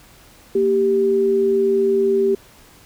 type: tone pair together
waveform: sine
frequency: 232.3 / 392 Hz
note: A#3 / G4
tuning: -6 / 0 cents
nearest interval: major sixth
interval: 906 cents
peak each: -24 / -14 dBFS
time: 0.55-2.35 s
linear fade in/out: 5 ms
effects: pink hiss -48 dBFS RMS until 2.85 s